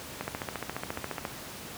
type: click train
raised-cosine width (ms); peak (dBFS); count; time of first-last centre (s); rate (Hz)
0.5; -17; 16; 0.21-1.252; 14.4
effects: pink hiss -42 dBFS RMS until 1.77 s + high-pass 80 Hz 12 dB/octave